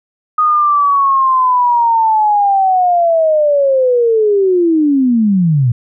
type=linear sweep; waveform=sine; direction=down; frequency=1244.5 to 113.9 Hz; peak=-8 dBFS; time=0.38-5.72 s; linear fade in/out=5 ms; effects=none